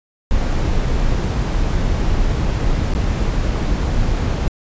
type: noise with dropouts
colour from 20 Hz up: brown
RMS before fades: -17 dBFS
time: 0.31-4.48 s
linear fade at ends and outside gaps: 0 ms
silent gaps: 2.937-2.95 s
effects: resampled to 16000 Hz